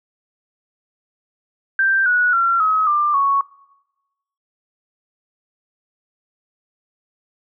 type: tone with pitch steps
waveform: sine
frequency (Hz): 1570 / 1464.9 / 1366.8 / 1275.2 / 1189.8 / 1110.2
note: G6 / F#6 / F6 / D#6 / D6 / C#6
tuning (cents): +2 / -18 / -38 / +42 / +22 / +2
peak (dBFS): -13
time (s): 1.79-3.41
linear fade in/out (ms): 2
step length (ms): 270
effects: noise-tail reverb RT60 1.0 s tail -23 dB re dry